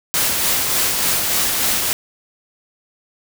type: noise with tremolo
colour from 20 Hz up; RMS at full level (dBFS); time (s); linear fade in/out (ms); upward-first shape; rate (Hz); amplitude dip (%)
white; -17; 0.14-1.93; 0; sine; 3.4; 30
effects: none